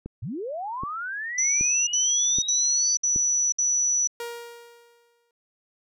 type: click train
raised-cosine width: 3 ms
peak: -21 dBFS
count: 5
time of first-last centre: 0.06-3.161 s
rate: 1.29 Hz
type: linear sweep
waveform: sine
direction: up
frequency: 85 to 4649 Hz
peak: -29 dBFS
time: 0.22-2.96 s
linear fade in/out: 10 ms
type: tone bursts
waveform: sine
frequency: 5920 Hz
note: F#8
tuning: in tune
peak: -20 dBFS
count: 5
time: 1.38-4.074 s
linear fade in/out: 5 ms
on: 490 ms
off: 61 ms
type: tone with exponential decay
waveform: sawtooth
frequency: 471.6 Hz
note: A#4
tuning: 20 cents sharp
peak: -26 dBFS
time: 4.2-5.31 s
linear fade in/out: 2 ms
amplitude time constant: 240 ms
effects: none